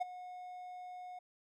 triangle tone with ADSR envelope, 726 Hz, F#5, 33 cents flat, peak -28 dBFS, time 0-1.19 s, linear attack 17 ms, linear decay 17 ms, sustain -15 dB, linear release 6 ms, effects none

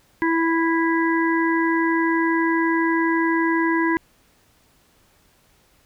harmonic tone, 329.6 Hz, E4, in tune, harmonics 1 / 3 / 5 / 6, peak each -19 / -24 / -26 / -27 dBFS, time 0.22-3.97 s, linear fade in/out 0 ms, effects pink hiss -59 dBFS RMS until 5.85 s

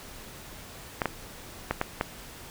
clicks, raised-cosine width 0.5 ms, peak -10 dBFS, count 5, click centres 1.018 / 1.057 / 1.71 / 1.814 / 2.011 s, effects pink hiss -45 dBFS RMS until 2.5 s

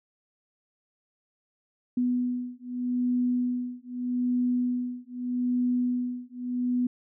sine beating tone pair, 246.9 / 247.71 Hz, B3 / B3, 0 / +5 cents, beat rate 0.81 Hz, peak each -28 dBFS, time 1.97-6.87 s, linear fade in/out 5 ms, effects none

